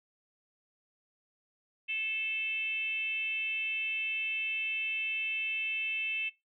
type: tone with frequency modulation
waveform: sine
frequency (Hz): 2637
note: E7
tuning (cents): 0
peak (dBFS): -31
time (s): 1.88-6.3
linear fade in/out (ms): 20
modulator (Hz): 456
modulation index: 0.66
effects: noise-tail reverb RT60 0.2 s tail -19 dB re dry